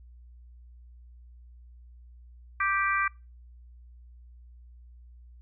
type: harmonic tone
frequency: 392 Hz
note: G4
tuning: in tune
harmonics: 3 / 4 / 5 / 6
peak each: -27 / -29 / -31 / -33 dBFS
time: 2.6-3.08 s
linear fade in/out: 5 ms
effects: noise-tail reverb RT60 0.3 s tail -26 dB re dry + added 60 Hz sine -48 dBFS peak until 5.41 s